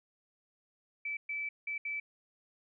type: tone bursts at uneven times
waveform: sine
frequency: 2312 Hz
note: D7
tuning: 28 cents flat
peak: -34 dBFS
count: 4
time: 1.05-1.17 / 1.29-1.49 / 1.67-1.78 / 1.85-2 s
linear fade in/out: 5 ms
effects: none